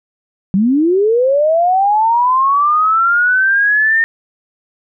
sine linear sweep, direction up, 181.4 to 1832 Hz, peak -9 dBFS, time 0.54-4.04 s, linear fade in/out 0 ms, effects none

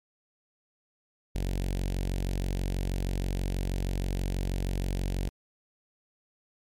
sawtooth tone with notch filter, 46.25 Hz, F#1, in tune, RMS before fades -30 dBFS, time 1.35-5.29 s, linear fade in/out 0 ms, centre 1200 Hz, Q 0.8, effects MP3 96 kbps

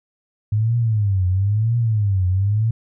sine tone with vibrato, 103.83 Hz, G#2, in tune, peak -15 dBFS, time 0.52-2.71 s, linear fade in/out 5 ms, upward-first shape triangle, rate 1 Hz, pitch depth 250 cents each way, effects none

